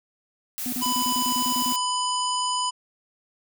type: noise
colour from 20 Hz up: blue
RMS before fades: -31 dBFS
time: 0.58-1.76 s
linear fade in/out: 0 ms
type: tone bursts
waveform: triangle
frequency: 248.4 Hz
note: B3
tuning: 10 cents sharp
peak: -26 dBFS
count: 11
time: 0.66-1.724 s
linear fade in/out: 0 ms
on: 64 ms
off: 36 ms
type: harmonic tone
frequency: 997 Hz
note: B5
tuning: 16 cents sharp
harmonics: 1 / 3 / 5 / 7 / 9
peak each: -25 / -30 / -32 / -33 / -35 dBFS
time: 0.81-2.71 s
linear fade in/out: 20 ms
effects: none